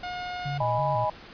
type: tone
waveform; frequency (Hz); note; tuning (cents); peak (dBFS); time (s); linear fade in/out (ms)
sawtooth; 719; F#5; -50; -28; 0.03-0.58; 5
type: tone with vibrato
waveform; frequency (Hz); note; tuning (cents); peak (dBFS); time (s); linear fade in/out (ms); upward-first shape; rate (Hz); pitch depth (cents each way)
sine; 129.6; C3; -16; -29; 0.45-1.05; 10; square; 3; 150
type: chord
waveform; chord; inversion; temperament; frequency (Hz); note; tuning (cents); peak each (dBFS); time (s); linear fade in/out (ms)
sine; G# minor; second; equal; 622.3 / 830.6 / 987.8; D#5 / G#5 / B5; 0 / 0 / 0; -28; 0.6-1.1; 5
effects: pink hiss -46 dBFS RMS until 1.33 s + resampled to 11025 Hz